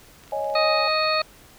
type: clicks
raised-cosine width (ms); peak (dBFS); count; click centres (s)
0.2; -31; 12; 0.237 / 0.278 / 0.312 / 0.445 / 0.5 / 0.54 / 0.616 / 0.767 / 0.882 / 0.914 / 1.033 / 1.076
type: chord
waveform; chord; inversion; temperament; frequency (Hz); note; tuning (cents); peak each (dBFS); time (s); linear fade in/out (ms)
sine; C# suspended second; none; equal; 554.4 / 622.3 / 830.6; C#5 / D#5 / G#5; 0 / 0 / 0; -28; 0.32-0.88; 5
type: harmonic tone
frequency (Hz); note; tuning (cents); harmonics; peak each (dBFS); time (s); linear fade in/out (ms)
624; D#5; +5; 1 / 2 / 3 / 4 / 6 / 7; -24 / -24 / -32 / -27 / -34 / -26; 0.55-1.22; 5
effects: pink hiss -50 dBFS RMS until 1.58 s